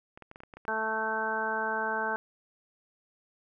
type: clicks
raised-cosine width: 0.5 ms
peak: -31 dBFS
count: 9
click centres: 0.175 / 0.223 / 0.314 / 0.359 / 0.404 / 0.435 / 0.538 / 0.57 / 0.652 s
type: harmonic tone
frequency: 220 Hz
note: A3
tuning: in tune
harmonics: 1 / 2 / 3 / 4 / 5 / 6 / 7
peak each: -42 / -37 / -38 / -33 / -39 / -41 / -32 dBFS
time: 0.68-2.16 s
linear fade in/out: 0 ms
effects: none